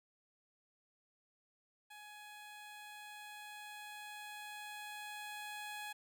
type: tone with level ramp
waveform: 15% pulse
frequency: 838 Hz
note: G#5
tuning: 15 cents sharp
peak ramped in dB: -46 to -37 dBFS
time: 1.9-5.93 s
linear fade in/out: 10 ms
effects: none